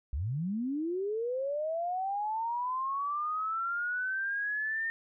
sine linear sweep, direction up, 58.9 to 1826 Hz, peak -30 dBFS, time 0.13-4.9 s, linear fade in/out 0 ms, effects none

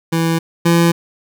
25% pulse tone pair in turn, 164.81 / 169.25 Hz, E3 / E3, 0 / +46 cents, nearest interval unison, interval 46 cents, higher second, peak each -10 / -6 dBFS, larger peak second, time 0.12-0.39 / 0.65-0.92 s, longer neither, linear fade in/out 10 ms, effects none

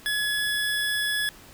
25% pulse tone, 1696 Hz, G#6, 36 cents sharp, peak -20 dBFS, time 0.06-1.29 s, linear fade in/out 0 ms, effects pink hiss -49 dBFS RMS until 1.53 s

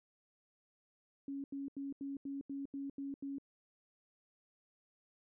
sine tone bursts, 277.2 Hz, C#4, in tune, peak -39 dBFS, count 9, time 1.28-3.384 s, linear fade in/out 2 ms, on 160 ms, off 83 ms, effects none

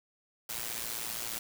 white noise with amplitude modulation, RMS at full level -34 dBFS, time 0.49-1.39 s, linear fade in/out 5 ms, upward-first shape sine, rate 115 Hz, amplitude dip 75%, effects none

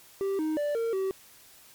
triangle tone with pitch steps, 391.3 / 312.1 / 586 / 458.6 / 383.1 Hz, G4 / D#4 / D5 / A#4 / G4, -3 / +5 / -4 / -28 / -40 cents, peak -24 dBFS, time 0.21-1.11 s, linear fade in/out 0 ms, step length 180 ms, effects white hiss -54 dBFS RMS until 1.74 s + MP3 96 kbps

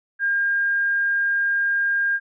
sine tone, 1610 Hz, G6, 46 cents sharp, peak -18 dBFS, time 0.19-2.2 s, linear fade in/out 50 ms, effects none

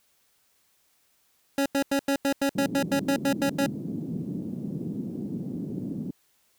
25% pulse tone bursts, 277.2 Hz, C#4, in tune, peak -18 dBFS, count 13, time 1.58-3.662 s, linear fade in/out 2 ms, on 78 ms, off 89 ms
white band-pass noise, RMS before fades -33 dBFS, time 2.55-6.11 s, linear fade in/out 5 ms, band 150 to 270 Hz, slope 24 dB/octave
effects white hiss -67 dBFS RMS until 6.58 s

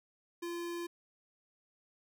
square tone, 343.8 Hz, F4, 27 cents flat, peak -38 dBFS, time 0.42-0.87 s, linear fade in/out 10 ms, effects none

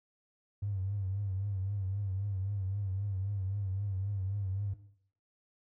triangle tone with vibrato, 98 Hz, G2, in tune, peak -28 dBFS, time 0.62-4.74 s, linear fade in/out 10 ms, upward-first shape triangle, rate 3.8 Hz, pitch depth 96 cents each way, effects noise-tail reverb RT60 0.6 s tail -17 dB re dry + tanh soft clip ceiling -29 dBFS

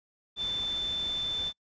sine tone in noise, 3535 Hz, A7, 7 cents sharp, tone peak -29 dBFS, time 0.36-1.53 s, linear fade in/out 50 ms, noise pink, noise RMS -44 dBFS, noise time 0.36-1.53 s, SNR +12 dB, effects noise-tail reverb RT60 0.1 s tail -26 dB re dry + resampled to 16000 Hz

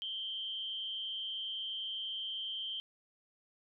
sine tone with amplitude modulation, 3136 Hz, G7, in tune, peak -34 dBFS, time 0.02-2.8 s, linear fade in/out 0 ms, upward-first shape sine, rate 209 Hz, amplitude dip 60%, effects none

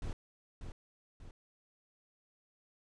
brown noise with echo, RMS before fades -38 dBFS, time 0.02-0.13 s, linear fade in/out 2 ms, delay 590 ms, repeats 2, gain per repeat -6 dB, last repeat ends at 1.31 s, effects resampled to 22050 Hz

